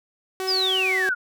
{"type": "tone", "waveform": "sawtooth", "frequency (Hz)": 376.8, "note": "F#4", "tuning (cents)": 32, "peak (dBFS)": -22, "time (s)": [0.4, 1.09], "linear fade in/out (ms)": 0}
{"type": "exponential sweep", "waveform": "sine", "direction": "down", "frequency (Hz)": [5274, 1396.9], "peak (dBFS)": -20, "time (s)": [0.47, 1.15], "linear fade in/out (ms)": 20}
{"effects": []}